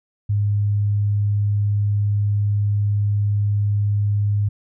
sine tone, 102.8 Hz, G#2, 17 cents flat, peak -16 dBFS, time 0.29-4.49 s, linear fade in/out 10 ms, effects none

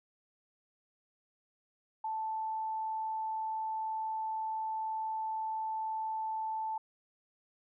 sine tone, 879 Hz, A5, 2 cents flat, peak -33 dBFS, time 2.04-6.78 s, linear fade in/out 5 ms, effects none

